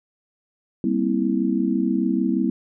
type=chord; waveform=sine; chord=C dominant seventh; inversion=second; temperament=just; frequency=196.22 / 235.5 / 261.6 / 327 Hz; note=G3 / Bb3 / C4 / E4; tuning=+2 / +18 / 0 / -14 cents; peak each=-24 dBFS; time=0.84-2.5 s; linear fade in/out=2 ms; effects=none